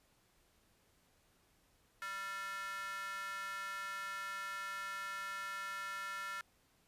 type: tone with high-pass filter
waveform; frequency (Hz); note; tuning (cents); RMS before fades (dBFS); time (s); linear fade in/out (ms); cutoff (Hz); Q
square; 196; G3; 0; -43; 2.02-6.41; 0; 1500; 6.3
effects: pink hiss -72 dBFS RMS until 6.87 s + resampled to 32000 Hz